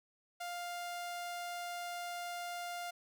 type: tone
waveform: sawtooth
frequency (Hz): 701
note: F5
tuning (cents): +6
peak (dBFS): -36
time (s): 0.4-2.91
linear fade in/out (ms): 10
effects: none